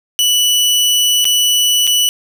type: tone with dropouts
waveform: sawtooth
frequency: 2960 Hz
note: F#7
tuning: in tune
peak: -7 dBFS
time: 0.19-2.09 s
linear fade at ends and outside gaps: 0 ms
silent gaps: 1.244-1.253 / 1.869-1.875 s
effects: none